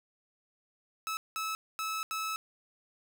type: tone bursts at uneven times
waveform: sawtooth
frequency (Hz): 1300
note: E6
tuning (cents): -24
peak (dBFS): -29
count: 4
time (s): 1.07-1.17 / 1.36-1.55 / 1.79-2.03 / 2.11-2.36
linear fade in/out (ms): 0
effects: none